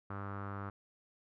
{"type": "tone with low-pass filter", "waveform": "sawtooth", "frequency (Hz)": 99.6, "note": "G2", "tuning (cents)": 28, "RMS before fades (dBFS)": -42, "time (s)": [0.1, 0.7], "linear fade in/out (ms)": 5, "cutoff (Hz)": 1300, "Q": 5.1, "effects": []}